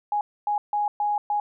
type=tone bursts at uneven times; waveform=sine; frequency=830 Hz; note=G#5; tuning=1 cent flat; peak=-21 dBFS; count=5; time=0.12-0.21 / 0.47-0.58 / 0.73-0.88 / 1-1.18 / 1.3-1.4 s; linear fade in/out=2 ms; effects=none